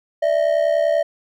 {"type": "ring-modulated tone", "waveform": "triangle", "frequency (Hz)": 622.3, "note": "D#5", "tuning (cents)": 0, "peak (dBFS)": -10, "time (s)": [0.22, 1.03], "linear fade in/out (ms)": 10, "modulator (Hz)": 35.1, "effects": []}